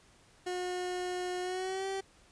30% pulse tone with pitch glide, 361.4 to 387.3 Hz, F#4 to G4, -41 to -21 cents, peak -31 dBFS, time 0.46-2.01 s, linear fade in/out 10 ms, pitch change +120 cents, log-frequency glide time 1.41-1.86 s, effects pink hiss -62 dBFS RMS until 2.31 s + resampled to 22050 Hz

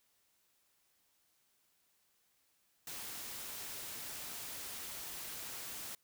white noise, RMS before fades -45 dBFS, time 2.87-5.95 s, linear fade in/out 2 ms, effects white hiss -75 dBFS RMS until 6.03 s

